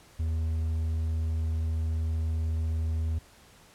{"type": "tone", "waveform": "triangle", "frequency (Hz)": 80.2, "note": "E2", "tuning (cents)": -47, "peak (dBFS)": -24, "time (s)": [0.19, 3.19], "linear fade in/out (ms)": 10, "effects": ["pink hiss -56 dBFS RMS until 3.74 s", "low-pass 12000 Hz 12 dB/octave"]}